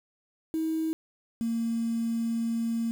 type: tone pair in turn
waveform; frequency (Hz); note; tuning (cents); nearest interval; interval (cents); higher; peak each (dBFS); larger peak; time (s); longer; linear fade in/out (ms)
triangle; 320 / 229.6; D#4 / A#3; +49 / -26; tritone; 575; first; -22; neither; 0.54-0.93 / 1.41-2.91; second; 0
effects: tanh soft clip ceiling -24 dBFS + 8-bit